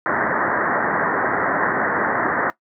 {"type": "low-pass noise", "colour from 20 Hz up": "white", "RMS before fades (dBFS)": -20, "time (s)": [0.06, 2.5], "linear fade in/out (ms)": 0, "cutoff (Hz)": 1900, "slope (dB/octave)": 96, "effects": ["noise-tail reverb RT60 0.1 s tail -17 dB re dry", "high-pass 200 Hz 12 dB/octave"]}